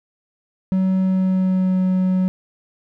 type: tone with pitch glide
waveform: triangle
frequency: 188.3 to 185.6 Hz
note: F#3 to F#3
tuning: +31 to +6 cents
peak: -13 dBFS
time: 0.72-2.28 s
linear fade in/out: 0 ms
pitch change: -25 cents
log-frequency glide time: 0.99-1.8 s
effects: none